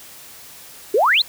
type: exponential sweep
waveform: sine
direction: up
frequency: 371.8 to 4353 Hz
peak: -12 dBFS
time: 0.94-1.22 s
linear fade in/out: 5 ms
effects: white hiss -41 dBFS RMS until 1.28 s